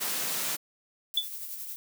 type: high-pass noise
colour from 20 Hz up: white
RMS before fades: -31 dBFS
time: 0-0.57 s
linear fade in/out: 20 ms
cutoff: 130 Hz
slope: 96 dB/octave
type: noise with tremolo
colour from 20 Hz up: violet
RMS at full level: -37 dBFS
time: 1.14-1.76 s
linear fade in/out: 0 ms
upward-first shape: sine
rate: 11 Hz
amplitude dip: 40%
type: tone with exponential decay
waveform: sine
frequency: 3471 Hz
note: A7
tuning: 24 cents flat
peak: -19 dBFS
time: 1.17-1.28 s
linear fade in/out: 5 ms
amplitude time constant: 23 ms
effects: none